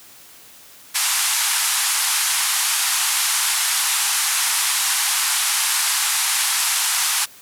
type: band-pass noise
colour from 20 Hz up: white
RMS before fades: -20 dBFS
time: 0.94-7.26 s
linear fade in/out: 20 ms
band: 810 to 12000 Hz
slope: 48 dB/octave
effects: white hiss -45 dBFS RMS until 7.41 s + high-pass 60 Hz 12 dB/octave